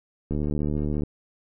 click train, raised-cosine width 3 ms, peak -15 dBFS, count 55, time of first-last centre 0.31-1.035 s, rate 74.5 Hz, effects none

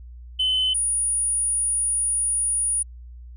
sine tone pair in turn, 3038 / 9645 Hz, F#7 / D9, +45 / +45 cents, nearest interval octave + minor sixth, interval 2000 cents, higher second, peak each -17 / -19 dBFS, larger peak first, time 0.39-0.74 / 0.74-2.83 s, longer second, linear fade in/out 10 ms, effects tanh soft clip ceiling -16 dBFS + added 60 Hz sine -38 dBFS peak until 3.36 s

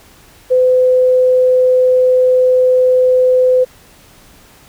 sine tone, 508 Hz, B4, 49 cents sharp, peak -7 dBFS, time 0.5-3.65 s, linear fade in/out 20 ms, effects pink hiss -44 dBFS RMS until 4.68 s

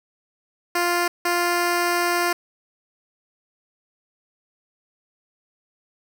10% pulse tone bursts at uneven times, 349.2 Hz, F4, in tune, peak -11 dBFS, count 2, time 0.75-1.08 / 1.25-2.33 s, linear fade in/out 5 ms, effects none

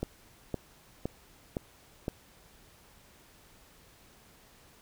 click train, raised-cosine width 2 ms, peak -18 dBFS, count 5, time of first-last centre 0.03-2.081 s, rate 1.95 Hz, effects pink hiss -59 dBFS RMS until 4.81 s

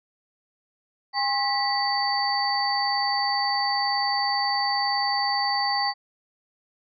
sine tone cluster, 811 / 1072 / 1953 / 4570 Hz, G#5 / C6 / B6 / D8, -41 / +42 / -20 / -48 cents, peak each -25 / -31 / -30 / -26 dBFS, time 1.13-5.94 s, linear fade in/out 50 ms, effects none

